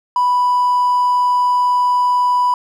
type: tone with hard clipping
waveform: triangle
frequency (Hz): 987.8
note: B5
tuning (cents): 0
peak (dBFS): -12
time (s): 0.16-2.54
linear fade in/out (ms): 2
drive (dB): 4
effects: none